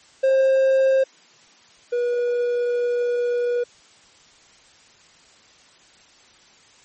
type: tone pair in turn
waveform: triangle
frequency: 532 / 483.8 Hz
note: C5 / B4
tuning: +29 / -36 cents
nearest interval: major second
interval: 165 cents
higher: first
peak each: -12 / -17 dBFS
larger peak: first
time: 0.23-1.04 / 1.92-3.64 s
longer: second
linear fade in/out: 10 ms
effects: white hiss -52 dBFS RMS until 6.84 s + MP3 32 kbps